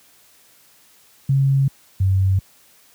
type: tone pair in turn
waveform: sine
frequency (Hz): 136.5 / 95.41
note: C#3 / G2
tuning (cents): -26 / -46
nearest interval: tritone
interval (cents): 620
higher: first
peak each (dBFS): -13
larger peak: neither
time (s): 1.29-1.68 / 2-2.39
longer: neither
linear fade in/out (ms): 5
effects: white hiss -53 dBFS RMS until 2.94 s + high-pass 60 Hz 12 dB/octave